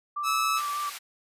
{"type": "tone with vibrato", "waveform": "sine", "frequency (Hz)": 1169, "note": "D6", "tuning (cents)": -8, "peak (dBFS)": -28, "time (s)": [0.16, 0.9], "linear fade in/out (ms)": 10, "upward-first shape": "sine", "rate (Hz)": 5.1, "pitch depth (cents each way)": 15}
{"type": "tone", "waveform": "sawtooth", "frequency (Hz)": 1300, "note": "E6", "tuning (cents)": -24, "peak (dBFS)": -21, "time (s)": [0.23, 0.62], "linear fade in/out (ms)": 50}
{"type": "high-pass noise", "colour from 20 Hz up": "pink", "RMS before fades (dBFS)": -39, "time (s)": [0.56, 0.99], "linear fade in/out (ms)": 20, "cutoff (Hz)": 1400, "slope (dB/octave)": 12}
{"effects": ["resampled to 32000 Hz"]}